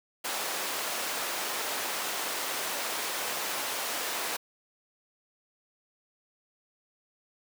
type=high-pass noise; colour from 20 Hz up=pink; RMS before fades=-33 dBFS; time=0.24-4.37 s; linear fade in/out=10 ms; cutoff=550 Hz; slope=12 dB/octave; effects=none